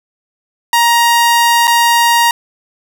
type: tone with dropouts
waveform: sawtooth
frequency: 940 Hz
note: A#5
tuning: 14 cents sharp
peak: -4 dBFS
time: 0.73-2.31 s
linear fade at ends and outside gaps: 2 ms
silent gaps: 1.672-1.677 s
effects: none